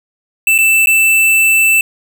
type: tone with dropouts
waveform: square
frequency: 2653 Hz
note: E7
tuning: 10 cents sharp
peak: -8 dBFS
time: 0.47-1.81 s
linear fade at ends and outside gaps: 2 ms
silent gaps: 0.58-0.586 / 0.86-0.871 s
effects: none